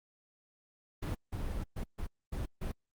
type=noise bursts at uneven times; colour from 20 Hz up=brown; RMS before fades=-36 dBFS; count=6; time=1.02-1.15 / 1.32-1.64 / 1.76-1.84 / 1.98-2.07 / 2.32-2.46 / 2.61-2.72 s; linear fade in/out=10 ms; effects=Opus 32 kbps